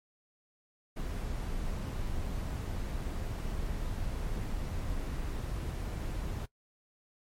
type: noise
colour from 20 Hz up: brown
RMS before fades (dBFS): -35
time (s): 0.96-6.46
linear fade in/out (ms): 10
effects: noise-tail reverb RT60 0.1 s tail -19 dB re dry + MP3 64 kbps